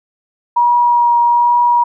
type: tone with vibrato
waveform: sine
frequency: 956 Hz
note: A#5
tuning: 43 cents sharp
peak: -8 dBFS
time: 0.56-1.84 s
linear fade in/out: 10 ms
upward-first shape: triangle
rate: 1.2 Hz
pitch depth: 13 cents each way
effects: none